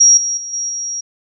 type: tone with level steps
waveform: sine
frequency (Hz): 5660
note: F8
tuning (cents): +22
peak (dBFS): -5 / -16 / -24 / -18 / -20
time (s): 0-1.01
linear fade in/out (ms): 10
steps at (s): 0.17 / 0.37 / 0.53 / 0.69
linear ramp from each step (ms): 5
effects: none